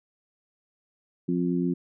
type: harmonic tone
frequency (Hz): 88.1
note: F2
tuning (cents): +16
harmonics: 2 / 3 / 4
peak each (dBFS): -26 / -27 / -30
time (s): 1.28-1.74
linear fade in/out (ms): 10
effects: none